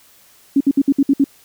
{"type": "tone bursts", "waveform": "sine", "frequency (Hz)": 277.2, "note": "C#4", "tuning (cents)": 0, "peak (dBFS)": -9, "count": 7, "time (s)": [0.56, 1.242], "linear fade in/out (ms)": 5, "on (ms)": 46, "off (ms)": 60, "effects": ["white hiss -50 dBFS RMS until 1.44 s"]}